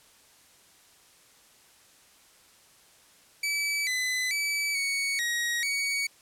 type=tone with pitch steps; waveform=sawtooth; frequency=2299 / 2013 / 2298 / 2230 / 1893 / 2246 Hz; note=D7 / B6 / D7 / C#7 / A#6 / C#7; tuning=-37 / +33 / -38 / +10 / +26 / +22 cents; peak=-23 dBFS; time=3.43-6.07 s; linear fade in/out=5 ms; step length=440 ms; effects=white hiss -58 dBFS RMS until 6.21 s + low-pass 11000 Hz 12 dB/octave